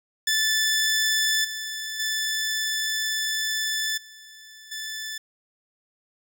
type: tone with level steps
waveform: 15% pulse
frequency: 1751 Hz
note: A6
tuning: 9 cents flat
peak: -14 / -24 / -18 / -38 / -25 dBFS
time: 0.27-5.18 s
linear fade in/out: 5 ms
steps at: 1.44 / 1.99 / 3.97 / 4.71 s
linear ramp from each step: 10 ms
effects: none